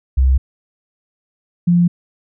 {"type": "tone pair in turn", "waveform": "sine", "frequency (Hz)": [65.41, 174.12], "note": ["C2", "F3"], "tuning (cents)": [0, -5], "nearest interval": "octave + perfect fourth", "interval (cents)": 1695, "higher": "second", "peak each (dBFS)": -9, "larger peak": "neither", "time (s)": [[0.17, 0.38], [1.67, 1.88]], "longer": "neither", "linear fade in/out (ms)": 10, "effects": []}